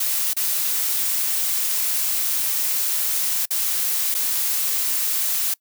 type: noise with dropouts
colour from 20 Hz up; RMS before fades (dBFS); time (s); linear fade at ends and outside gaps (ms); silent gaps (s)
blue; -22; 0-5.54; 5; 0.334-0.366 / 3.456-3.506 / 4.143-4.148
effects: noise-tail reverb RT60 0.1 s tail -23 dB re dry